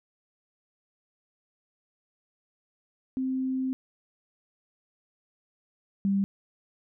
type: tone pair in turn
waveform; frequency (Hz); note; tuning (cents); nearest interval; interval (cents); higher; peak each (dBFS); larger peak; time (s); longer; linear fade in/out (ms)
sine; 261 / 197.17; C4 / G3; -4 / +10; perfect fourth; 486; first; -26 / -22; second; 3.17-3.73 / 6.05-6.24; first; 0
effects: none